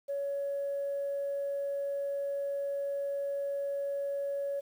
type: tone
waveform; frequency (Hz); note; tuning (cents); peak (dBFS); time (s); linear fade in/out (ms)
sine; 561; C#5; +21; -30; 0.08-4.61; 20
effects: tanh soft clip ceiling -27 dBFS + 10-bit